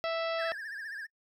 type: harmonic tone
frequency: 659.3 Hz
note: E5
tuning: in tune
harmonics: 1 / 2 / 3 / 4 / 5 / 6 / 7 / 8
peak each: -31 / -37 / -41 / -43 / -45 / -47 / -48 / -49 dBFS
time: 0.04-0.52 s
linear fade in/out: 0 ms
type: tone with vibrato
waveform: triangle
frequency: 1704 Hz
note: G#6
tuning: 44 cents sharp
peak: -36 dBFS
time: 0.38-1.07 s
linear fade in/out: 20 ms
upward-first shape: triangle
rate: 15 Hz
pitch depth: 140 cents each way
effects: noise-tail reverb RT60 0.1 s tail -24 dB re dry